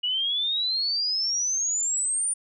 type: exponential sweep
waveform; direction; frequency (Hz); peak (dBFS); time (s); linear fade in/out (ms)
sine; up; 2900 to 9360; -23; 0.03-2.34; 10
effects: none